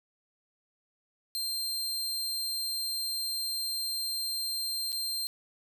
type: tone with dropouts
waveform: sawtooth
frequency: 4165 Hz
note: C8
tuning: 9 cents flat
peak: -28 dBFS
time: 1.35-5.27 s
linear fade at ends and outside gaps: 0 ms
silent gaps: 4.92-4.927 s
effects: none